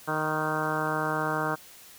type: harmonic tone with a mistuned harmonic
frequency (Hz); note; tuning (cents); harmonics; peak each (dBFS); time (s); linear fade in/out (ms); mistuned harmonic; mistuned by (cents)
154.9; D#3; -7; 1 / 2 / 3 / 4 / 5 / 6 / 7 / 8 / 9 / 10; -35 / -35 / -35 / -35 / -35 / -35 / -35 / -35 / -35 / -35; 0.07-1.56; 20; 6; +23
effects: white hiss -50 dBFS RMS until 1.98 s